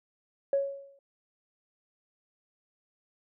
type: tone with exponential decay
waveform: sine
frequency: 554.4 Hz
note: C#5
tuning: in tune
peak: -20 dBFS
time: 0.53-0.99 s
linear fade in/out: 2 ms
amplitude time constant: 100 ms
effects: tanh soft clip ceiling -17 dBFS